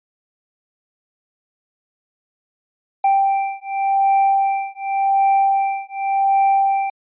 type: beating tone pair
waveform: triangle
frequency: 784 / 784.88 Hz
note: G5 / G5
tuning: 0 / +2 cents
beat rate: 0.88 Hz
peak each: -16 / -16 dBFS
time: 3.04-6.9 s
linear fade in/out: 5 ms
effects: resampled to 8000 Hz